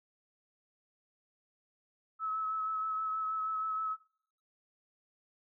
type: tone with vibrato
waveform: sine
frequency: 1294 Hz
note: E6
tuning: 32 cents flat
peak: -32 dBFS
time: 2.19-3.97 s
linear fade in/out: 50 ms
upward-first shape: sine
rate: 6.3 Hz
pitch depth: 19 cents each way
effects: noise-tail reverb RT60 0.6 s tail -22 dB re dry